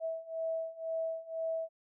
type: beating tone pair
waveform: sine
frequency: 650 / 652 Hz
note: E5 / E5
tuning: -24 / -19 cents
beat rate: 2 Hz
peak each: -38 / -36 dBFS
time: 0-1.69 s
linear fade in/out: 50 ms
effects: none